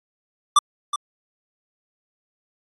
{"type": "tone with echo", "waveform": "square", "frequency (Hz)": 1174.7, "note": "D6", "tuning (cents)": 0, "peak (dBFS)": -11, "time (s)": [0.56, 0.59], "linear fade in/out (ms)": 5, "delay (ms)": 370, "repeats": 1, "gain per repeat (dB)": -11, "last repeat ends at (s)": 0.96, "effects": ["AAC 32 kbps"]}